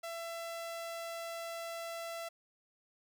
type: tone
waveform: sawtooth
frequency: 670 Hz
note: E5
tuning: 28 cents sharp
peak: -36 dBFS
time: 0.03-2.29 s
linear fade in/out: 10 ms
effects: none